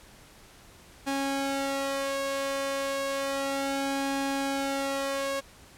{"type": "tone with flanger", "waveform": "sawtooth", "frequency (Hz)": 274.6, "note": "C#4", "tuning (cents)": -16, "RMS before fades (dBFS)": -30, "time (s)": [1.06, 5.41], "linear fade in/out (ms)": 20, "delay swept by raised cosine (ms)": [1.2, 1.94], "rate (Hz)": 0.32, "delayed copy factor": 0.75, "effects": ["pink hiss -53 dBFS RMS until 5.77 s", "low-pass 12000 Hz 12 dB/octave"]}